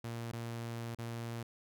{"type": "tone with dropouts", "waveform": "sawtooth", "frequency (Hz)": 116.54, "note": "A#2", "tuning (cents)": 0, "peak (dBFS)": -35, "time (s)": [0.04, 1.43], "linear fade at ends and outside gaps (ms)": 5, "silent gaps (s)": [[0.318, 0.331], [0.949, 0.986]], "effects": []}